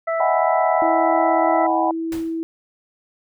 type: harmonic tone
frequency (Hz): 659.3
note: E5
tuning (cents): 0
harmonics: 1 / 2 / 3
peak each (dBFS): -20 / -26 / -30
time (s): 0.07-1.67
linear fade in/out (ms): 10
type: chord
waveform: sine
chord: G# minor seventh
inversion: second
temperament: equal with one note detuned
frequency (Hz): 622.3 / 740 / 817.8 / 987.8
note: D#5 / F#5 / G#5 / B5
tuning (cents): 0 / 0 / -27 / 0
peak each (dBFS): -24 / -20 / -24 / -23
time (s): 0.2-1.91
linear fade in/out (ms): 2
type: tone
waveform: sine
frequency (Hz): 327.2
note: E4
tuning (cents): -13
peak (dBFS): -22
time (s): 0.82-2.43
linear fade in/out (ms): 0
type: noise with exponential decay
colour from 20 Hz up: pink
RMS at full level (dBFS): -32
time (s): 2.12-2.41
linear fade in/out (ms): 2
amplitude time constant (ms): 62
effects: none